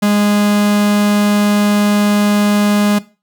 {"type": "tone", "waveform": "45% pulse", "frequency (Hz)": 206.6, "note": "G#3", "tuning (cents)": -9, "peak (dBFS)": -10, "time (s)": [0.02, 2.99], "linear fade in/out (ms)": 10, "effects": ["noise-tail reverb RT60 0.3 s tail -17 dB re dry"]}